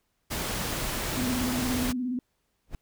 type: noise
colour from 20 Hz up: pink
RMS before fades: -31 dBFS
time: 0.3-1.93 s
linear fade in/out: 20 ms
type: tone with vibrato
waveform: sine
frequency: 250 Hz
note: B3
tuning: 21 cents sharp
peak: -27 dBFS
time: 1.17-2.19 s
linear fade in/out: 2 ms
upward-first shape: square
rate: 17 Hz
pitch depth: 47 cents each way
type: noise with exponential growth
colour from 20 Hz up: brown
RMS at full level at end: -30 dBFS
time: 2.67-2.75 s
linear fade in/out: 1 ms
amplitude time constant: 17 ms
effects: pink hiss -75 dBFS RMS until 2.81 s